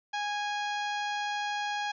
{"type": "harmonic tone with a mistuned harmonic", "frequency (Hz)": 826, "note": "G#5", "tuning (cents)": -10, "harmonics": [1, 2, 3, 4, 5, 6, 7, 8], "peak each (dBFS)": [-32, -36, -41, -41, -46, -48, -52, -52], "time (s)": [0.13, 1.92], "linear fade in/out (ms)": 10, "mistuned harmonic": 5, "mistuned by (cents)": 15, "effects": []}